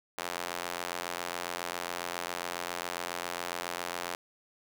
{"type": "tone with high-pass filter", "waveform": "sawtooth", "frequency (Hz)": 87.31, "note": "F2", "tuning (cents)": 0, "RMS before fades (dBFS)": -37, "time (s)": [0.18, 4.15], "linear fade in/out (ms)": 0, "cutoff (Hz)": 700, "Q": 0.74, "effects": []}